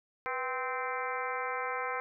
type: harmonic tone with a mistuned harmonic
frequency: 259.5 Hz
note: C4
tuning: 14 cents flat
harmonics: 2 / 3 / 4 / 5 / 6 / 7 / 8 / 9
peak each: -39 / -40 / -38 / -39 / -41 / -46 / -41 / -45 dBFS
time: 0.26-2 s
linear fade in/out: 0 ms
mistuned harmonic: 2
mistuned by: -78 cents
effects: none